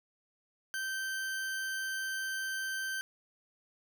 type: tone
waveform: 40% pulse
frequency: 1555 Hz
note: G6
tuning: 14 cents flat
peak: -33 dBFS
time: 0.74-3.01 s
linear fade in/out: 0 ms
effects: none